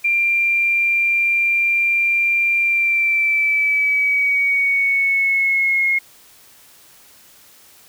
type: tone with pitch glide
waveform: sine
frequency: 2378 to 2156 Hz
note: D7 to C#7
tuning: +21 to -49 cents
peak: -14 dBFS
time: 0.04-5.99 s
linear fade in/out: 10 ms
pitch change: -170 cents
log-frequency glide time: 2.6-5.86 s
effects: white hiss -48 dBFS RMS until 7.88 s